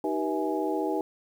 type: tone cluster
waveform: sine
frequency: 312.2 / 386.7 / 482.9 / 649 / 835 Hz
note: D#4 / G4 / B4 / E5 / G#5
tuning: +6 / -24 / -39 / -27 / +9 cents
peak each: -30 / -31 / -33 / -35 / -33 dBFS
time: 0.04-1.01 s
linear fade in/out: 2 ms
effects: 9-bit